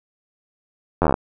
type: slowing click train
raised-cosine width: 1 ms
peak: -3 dBFS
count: 10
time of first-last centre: 1.02-1.141 s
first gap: 11 ms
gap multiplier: 1.05
effects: none